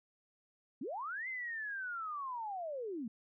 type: linear two-way sweep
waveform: sine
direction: up then down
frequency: 207.7 to 2096 to 207.7 Hz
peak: -38 dBFS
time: 0.81-3.08 s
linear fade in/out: 5 ms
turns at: 1.28 s
effects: none